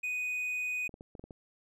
triangle tone, 2489 Hz, D#7, in tune, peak -30 dBFS, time 0.03-0.88 s, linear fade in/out 10 ms
clicks, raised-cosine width 2 ms, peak -33 dBFS, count 7, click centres 0.893 / 0.941 / 1.009 / 1.152 / 1.195 / 1.24 / 1.308 s
effects none

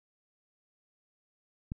click, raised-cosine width 5 ms, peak -23 dBFS, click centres 1.719 s, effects none

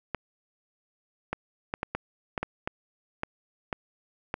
clicks, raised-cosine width 0.5 ms, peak -14 dBFS, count 11, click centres 0.147 / 1.33 / 1.739 / 1.831 / 1.95 / 2.378 / 2.43 / 2.675 / 3.234 / 3.728 / 4.341 s, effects none

